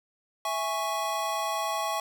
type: chord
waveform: square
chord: C# minor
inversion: first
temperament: equal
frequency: 659.3 / 830.6 / 1108.7 Hz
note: E5 / G#5 / C#6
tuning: 0 / 0 / 0 cents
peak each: -34 / -33 / -32 dBFS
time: 0.45-2 s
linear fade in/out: 2 ms
effects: 10-bit